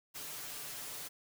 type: noise with comb filter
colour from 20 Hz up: white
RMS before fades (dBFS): -44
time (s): 0.14-1.09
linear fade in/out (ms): 20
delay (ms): 6.8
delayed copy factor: +0.85
effects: none